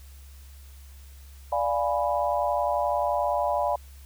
sine chord, D diminished seventh, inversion none, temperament equal, 587.3 / 698.5 / 830.6 / 987.8 Hz, D5 / F5 / Ab5 / Cb6, 0 / 0 / 0 / 0 cents, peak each -27 / -28 / -29 / -29 dBFS, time 1.52-3.76 s, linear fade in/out 5 ms, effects added 68 Hz sine -44 dBFS peak until 4.05 s + white hiss -56 dBFS RMS until 4.05 s

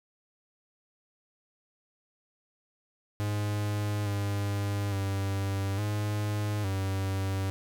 45% pulse tone with pitch steps, 103.9 / 101.3 / 98.1 / 104.6 / 96.6 Hz, G#2 / G#2 / G2 / G#2 / G2, +1 / -43 / +2 / +13 / -25 cents, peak -28 dBFS, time 3.2-7.5 s, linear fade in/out 0 ms, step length 860 ms, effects none

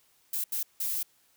violet noise bursts at uneven times, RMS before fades -31 dBFS, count 3, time 0.33-0.44 / 0.52-0.63 / 0.8-1.03 s, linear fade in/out 5 ms, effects white hiss -66 dBFS RMS until 1.36 s

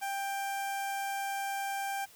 sawtooth tone with notch filter, 790 Hz, G5, 13 cents sharp, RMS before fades -35 dBFS, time 0.01-2.06 s, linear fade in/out 20 ms, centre 4100 Hz, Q 1.6, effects white hiss -57 dBFS RMS until 2.15 s

